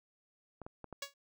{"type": "clicks", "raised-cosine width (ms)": 1, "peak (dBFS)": -31, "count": 4, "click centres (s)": [0.617, 0.665, 0.843, 0.927]}
{"type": "tone with exponential decay", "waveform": "5% pulse", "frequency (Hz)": 560, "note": "C#5", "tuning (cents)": 18, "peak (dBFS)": -24, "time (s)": [1.02, 1.14], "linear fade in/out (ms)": 5, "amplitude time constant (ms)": 24}
{"effects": []}